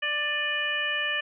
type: harmonic tone with a mistuned harmonic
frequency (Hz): 590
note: D5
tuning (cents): +8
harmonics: 1 / 2 / 3 / 4 / 5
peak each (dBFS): -38 / -38 / -28 / -32 / -31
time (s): 0.02-1.21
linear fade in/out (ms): 10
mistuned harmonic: 4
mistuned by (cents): +63
effects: none